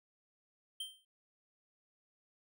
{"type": "tone with exponential decay", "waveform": "square", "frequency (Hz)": 3136, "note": "G7", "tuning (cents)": 0, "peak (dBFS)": -37, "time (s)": [0.8, 1.05], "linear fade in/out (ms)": 5, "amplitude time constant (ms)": 54, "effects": []}